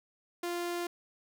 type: tone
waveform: sawtooth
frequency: 348 Hz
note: F4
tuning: 6 cents flat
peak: -29 dBFS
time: 0.43-0.87 s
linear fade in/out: 5 ms
effects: none